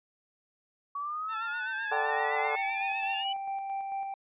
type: exponential sweep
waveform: sine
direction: up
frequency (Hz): 1125 to 2991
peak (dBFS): -32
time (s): 0.95-3.33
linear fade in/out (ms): 5
type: tone with vibrato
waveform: 15% pulse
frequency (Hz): 882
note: A5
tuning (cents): +4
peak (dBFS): -32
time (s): 1.28-3.25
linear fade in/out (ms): 50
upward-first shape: sine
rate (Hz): 7.8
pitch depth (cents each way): 47
type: harmonic tone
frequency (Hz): 146.83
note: D3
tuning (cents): 0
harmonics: 3 / 4 / 5 / 6 / 7 / 8 / 9 / 10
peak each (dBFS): -35 / -38 / -38 / -36 / -39 / -40 / -45 / -42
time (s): 1.91-2.56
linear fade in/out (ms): 10
type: tone with tremolo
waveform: triangle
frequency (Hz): 784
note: G5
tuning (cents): 0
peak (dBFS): -29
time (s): 1.92-4.14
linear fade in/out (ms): 2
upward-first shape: square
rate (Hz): 4.5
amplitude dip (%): 30
effects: resampled to 8000 Hz